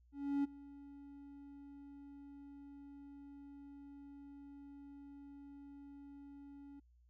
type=tone with ADSR envelope; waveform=triangle; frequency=281.6 Hz; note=C#4; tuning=27 cents sharp; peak=-29 dBFS; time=0.12-6.8 s; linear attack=320 ms; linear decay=17 ms; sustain=-21 dB; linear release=9 ms; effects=added 60 Hz sine -65 dBFS peak until 7.09 s